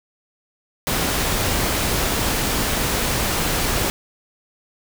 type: noise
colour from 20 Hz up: pink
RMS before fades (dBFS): -21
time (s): 0.87-3.9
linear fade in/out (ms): 0
effects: none